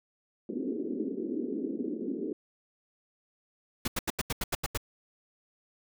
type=band-pass noise; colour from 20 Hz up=pink; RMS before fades=-34 dBFS; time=0.49-2.33 s; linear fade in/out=2 ms; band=230 to 410 Hz; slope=48 dB/octave
type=noise bursts; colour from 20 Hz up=pink; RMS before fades=-30 dBFS; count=9; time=3.85-4.775 s; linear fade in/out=5 ms; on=29 ms; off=83 ms
effects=none